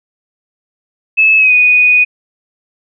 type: tone with pitch glide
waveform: sine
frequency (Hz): 2602 to 2480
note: E7 to D#7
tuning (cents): -23 to -6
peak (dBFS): -5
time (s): 1.17-2.05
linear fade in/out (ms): 20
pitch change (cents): -83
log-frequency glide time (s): 1.37-1.53
effects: none